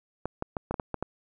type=clicks; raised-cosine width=1 ms; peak=-16 dBFS; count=8; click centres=0.256 / 0.424 / 0.568 / 0.71 / 0.742 / 0.798 / 0.943 / 1.026 s; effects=none